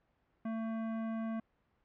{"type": "tone with hard clipping", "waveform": "sine", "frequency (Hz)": 224.1, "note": "A3", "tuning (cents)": 32, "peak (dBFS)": -37, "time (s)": [0.45, 1.4], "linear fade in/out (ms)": 5, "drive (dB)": 16, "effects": ["pink hiss -75 dBFS RMS until 1.84 s", "low-pass 2000 Hz 12 dB/octave"]}